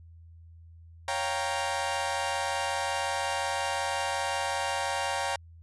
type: chord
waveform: sawtooth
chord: G half-diminished seventh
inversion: second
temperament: equal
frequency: 554.4 / 698.5 / 784 / 932.3 Hz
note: Db5 / F5 / G5 / Bb5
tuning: 0 / 0 / 0 / 0 cents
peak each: -31 / -33 / -29 / -29 dBFS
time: 1.08-5.36 s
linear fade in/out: 2 ms
effects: added 83 Hz sine -48 dBFS peak until 5.62 s + resampled to 24000 Hz